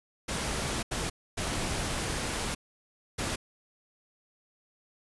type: noise bursts at uneven times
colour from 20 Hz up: pink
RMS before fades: -32 dBFS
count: 4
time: 0.28-0.83 / 0.91-1.1 / 1.37-2.55 / 3.18-3.36 s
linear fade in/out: 10 ms
effects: resampled to 24000 Hz